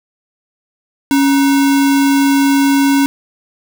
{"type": "tone with sample-and-hold", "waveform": "sine", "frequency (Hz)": 277.2, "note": "C#4", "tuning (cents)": 0, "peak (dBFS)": -8, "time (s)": [1.11, 3.06], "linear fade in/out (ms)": 0, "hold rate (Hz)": 1225, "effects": []}